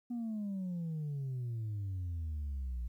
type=exponential sweep; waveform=sine; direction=down; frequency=244.8 to 57.8 Hz; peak=-33 dBFS; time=0.1-2.88 s; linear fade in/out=10 ms; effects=tanh soft clip ceiling -34 dBFS + 12-bit